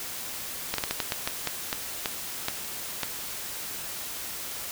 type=slowing click train; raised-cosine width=0.2 ms; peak=-9 dBFS; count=12; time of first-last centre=0.74-3.033 s; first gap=43 ms; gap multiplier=1.29; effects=white hiss -36 dBFS RMS until 4.71 s